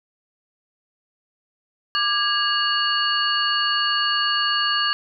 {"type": "tone cluster", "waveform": "sine", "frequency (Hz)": [1186, 1646, 2862, 4427], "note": ["D6", "G#6", "F7", "C#8"], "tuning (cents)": [17, -16, 42, -3], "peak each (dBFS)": -24, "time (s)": [1.95, 4.93], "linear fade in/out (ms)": 0, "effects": []}